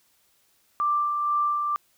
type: tone with tremolo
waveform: sine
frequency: 1179 Hz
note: D6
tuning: 6 cents sharp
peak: -20 dBFS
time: 0.8-1.76 s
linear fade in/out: 0 ms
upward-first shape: sine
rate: 2.1 Hz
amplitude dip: 35%
effects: white hiss -65 dBFS RMS until 1.97 s